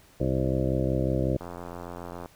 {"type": "harmonic tone", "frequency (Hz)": 65.41, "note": "C2", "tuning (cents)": 0, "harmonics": [1, 2, 3, 4, 5, 6, 8, 9, 10], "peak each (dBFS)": [-31, -28, -33, -34, -31, -34, -32, -34, -42], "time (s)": [0.2, 1.37], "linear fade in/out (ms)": 5}
{"type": "click train", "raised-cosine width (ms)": 1, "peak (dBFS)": -24, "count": 75, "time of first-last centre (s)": [1.41, 2.259], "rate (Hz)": 87.2}
{"effects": ["pink hiss -57 dBFS RMS until 2.35 s"]}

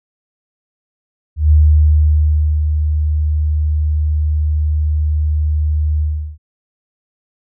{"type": "tone with ADSR envelope", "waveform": "sine", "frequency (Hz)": 76.1, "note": "D#2", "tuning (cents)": -38, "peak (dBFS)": -5, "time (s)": [1.36, 6.38], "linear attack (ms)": 150, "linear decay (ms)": 1100, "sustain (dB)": -7, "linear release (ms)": 370, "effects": []}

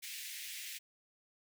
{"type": "high-pass noise", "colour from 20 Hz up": "pink", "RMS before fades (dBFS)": -45, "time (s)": [0.02, 0.79], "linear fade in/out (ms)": 20, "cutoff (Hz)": 1900, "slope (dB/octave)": 48, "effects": []}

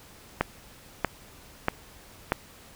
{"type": "click train", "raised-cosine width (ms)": 0.5, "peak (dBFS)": -7, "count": 4, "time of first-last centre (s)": [0.41, 2.321], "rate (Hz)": 1.57, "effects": ["pink hiss -51 dBFS RMS until 2.75 s"]}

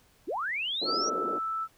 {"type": "linear sweep", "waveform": "sine", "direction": "up", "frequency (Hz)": [242.5, 5920], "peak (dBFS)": -29, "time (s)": [0.27, 1.1], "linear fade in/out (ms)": 20}
{"type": "band-pass noise", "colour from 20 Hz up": "pink", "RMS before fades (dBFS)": -35, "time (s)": [0.81, 1.39], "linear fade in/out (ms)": 10, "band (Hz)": [310, 540], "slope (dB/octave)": 24}
{"type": "tone", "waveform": "sine", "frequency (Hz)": 1318.5, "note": "E6", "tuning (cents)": 0, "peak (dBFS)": -29, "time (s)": [0.85, 1.68], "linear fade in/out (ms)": 50}
{"effects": ["pink hiss -63 dBFS RMS until 1.77 s"]}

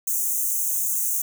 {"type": "high-pass noise", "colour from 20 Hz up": "white", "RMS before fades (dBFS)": -24, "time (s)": [0.07, 1.22], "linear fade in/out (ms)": 5, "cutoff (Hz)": 6100, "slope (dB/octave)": 96, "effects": []}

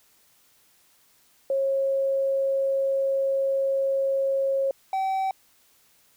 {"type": "tone pair in turn", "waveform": ["sine", "triangle"], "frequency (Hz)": [543, 767.9], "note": ["C#5", "G5"], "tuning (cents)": [-36, -36], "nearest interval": "tritone", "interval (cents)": 600, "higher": "second", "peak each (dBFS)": -21, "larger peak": "neither", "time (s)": [[1.5, 4.71], [4.93, 5.31]], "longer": "first", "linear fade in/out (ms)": 2, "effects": ["white hiss -61 dBFS RMS until 6.16 s"]}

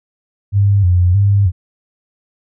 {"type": "tone with vibrato", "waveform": "sine", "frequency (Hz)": 94.7, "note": "F#2", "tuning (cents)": 41, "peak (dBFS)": -8, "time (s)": [0.52, 1.52], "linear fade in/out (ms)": 50, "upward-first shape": "square", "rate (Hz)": 1.6, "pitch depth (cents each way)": 100, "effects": []}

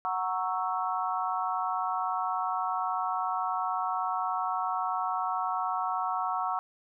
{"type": "chord", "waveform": "sine", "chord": "F# dominant seventh", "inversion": "none", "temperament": "equal", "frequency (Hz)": [740, 932.3, 1108.7, 1318.5], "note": ["F#5", "A#5", "C#6", "E6"], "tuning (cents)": [0, 0, 0, 0], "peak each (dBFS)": [-32, -34, -33, -34], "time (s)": [0.05, 6.59], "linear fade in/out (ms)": 0, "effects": []}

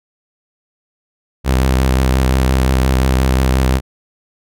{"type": "tone with vibrato", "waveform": "sawtooth", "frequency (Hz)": 65, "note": "C2", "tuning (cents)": -11, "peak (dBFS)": -7, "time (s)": [1.44, 3.81], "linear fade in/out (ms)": 50, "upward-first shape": "sine", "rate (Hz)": 5.7, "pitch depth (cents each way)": 29, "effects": []}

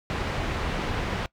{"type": "low-pass noise", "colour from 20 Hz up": "pink", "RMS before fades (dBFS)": -29, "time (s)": [0.1, 1.26], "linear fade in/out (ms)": 0, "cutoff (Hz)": 2900, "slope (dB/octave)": 12, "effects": ["noise-tail reverb RT60 0.1 s tail -21 dB re dry"]}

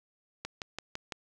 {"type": "click train", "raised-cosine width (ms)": 0.2, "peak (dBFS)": -19, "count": 5, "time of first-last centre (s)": [0.45, 1.122], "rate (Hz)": 5.95, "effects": []}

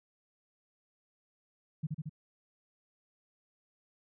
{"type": "tone with echo", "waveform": "sine", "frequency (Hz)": 153.8, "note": "D#3", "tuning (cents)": -20, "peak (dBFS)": -30, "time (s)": [1.83, 1.87], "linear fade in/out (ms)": 10, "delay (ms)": 75, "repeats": 3, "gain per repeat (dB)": -2, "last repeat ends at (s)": 2.095, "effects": []}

